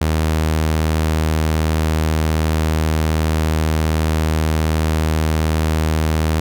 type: tone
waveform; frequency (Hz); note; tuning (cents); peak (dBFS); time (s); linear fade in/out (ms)
sawtooth; 78.7; D#2; +20; -11; 0.01-6.4; 5
effects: none